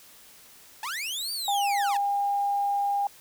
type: linear two-way sweep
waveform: sawtooth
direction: up then down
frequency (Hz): 815 to 4699 to 815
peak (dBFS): -27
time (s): 0.83-1.97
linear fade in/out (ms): 2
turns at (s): 1.32
type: tone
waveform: sine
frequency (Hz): 806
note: G5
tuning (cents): +48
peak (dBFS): -23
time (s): 1.48-3.07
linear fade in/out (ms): 2
effects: white hiss -52 dBFS RMS until 3.2 s